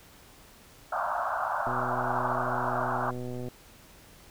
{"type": "band-pass noise", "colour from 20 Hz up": "pink", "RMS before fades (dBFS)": -30, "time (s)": [0.92, 3.11], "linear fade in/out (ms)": 5, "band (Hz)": [610, 1500], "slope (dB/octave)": 96}
{"type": "click train", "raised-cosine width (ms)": 2, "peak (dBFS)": -25, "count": 226, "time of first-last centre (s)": [1.67, 3.485], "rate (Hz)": 124}
{"effects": ["pink hiss -54 dBFS RMS until 4.3 s"]}